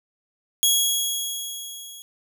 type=tone with level ramp; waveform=15% pulse; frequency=3322 Hz; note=G#7; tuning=in tune; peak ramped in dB=-8 to -32 dBFS; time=0.63-2.02 s; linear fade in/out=0 ms; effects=none